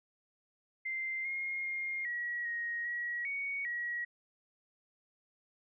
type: tone with pitch steps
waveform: sine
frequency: 2087 / 2139 / 2127 / 1916 / 1880 / 1913 / 2233 / 1912 Hz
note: C7 / C7 / C7 / A#6 / A#6 / A#6 / C#7 / A#6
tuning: -5 / +38 / +28 / +47 / +14 / +44 / +12 / +43 cents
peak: -34 dBFS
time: 0.85-4.05 s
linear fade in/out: 10 ms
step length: 400 ms
effects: none